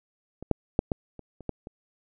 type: clicks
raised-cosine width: 2 ms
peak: -25 / -8 / -7 / -12 / -28 / -30 / -16 / -26 dBFS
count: 8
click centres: 0.426 / 0.513 / 0.791 / 0.918 / 1.193 / 1.407 / 1.493 / 1.671 s
effects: none